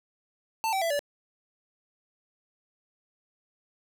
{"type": "tone with pitch steps", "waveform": "square", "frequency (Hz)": [890, 770.3, 666.7, 577.1], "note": ["A5", "G5", "E5", "D5"], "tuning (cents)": [20, -30, 19, -30], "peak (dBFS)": -26, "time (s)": [0.64, 0.992], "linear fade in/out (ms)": 0, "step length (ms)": 88, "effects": []}